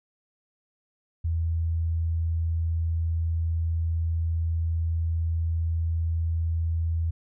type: tone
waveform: sine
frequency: 82.41 Hz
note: E2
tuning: in tune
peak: -23 dBFS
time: 1.24-7.11 s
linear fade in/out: 10 ms
effects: none